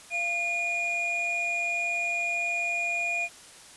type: tone pair together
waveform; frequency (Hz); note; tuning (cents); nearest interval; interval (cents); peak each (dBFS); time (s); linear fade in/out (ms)
triangle; 688.2 / 2437; F5 / D#7; -26 / -37; octave + minor seventh; 2189; -33 / -25; 0.1-3.29; 50
effects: white hiss -49 dBFS RMS until 3.76 s + resampled to 24000 Hz